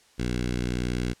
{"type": "tone with notch filter", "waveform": "10% pulse", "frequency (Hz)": 61, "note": "B1", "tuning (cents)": -21, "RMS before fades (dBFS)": -28, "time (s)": [0.18, 1.14], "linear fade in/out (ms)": 20, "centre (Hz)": 900, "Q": 1.1, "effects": ["white hiss -59 dBFS RMS until 1.2 s", "low-pass 8000 Hz 12 dB/octave"]}